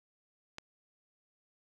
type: click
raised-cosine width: 0.2 ms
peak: -24 dBFS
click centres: 0.584 s
effects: none